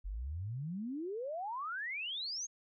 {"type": "exponential sweep", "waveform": "sine", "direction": "up", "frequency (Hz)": [42.99, 6645], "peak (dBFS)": -37, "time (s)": [0.04, 2.47], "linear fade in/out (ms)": 20, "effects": []}